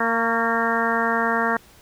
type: harmonic tone with a mistuned harmonic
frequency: 230 Hz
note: A#3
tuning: 23 cents flat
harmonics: 1 / 2 / 3 / 4 / 5 / 6 / 7 / 8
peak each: -27 / -27 / -27 / -27 / -27 / -27 / -27 / -27 dBFS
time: 0-1.57 s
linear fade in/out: 5 ms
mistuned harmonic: 5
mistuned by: -31 cents
effects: pink hiss -51 dBFS RMS until 1.81 s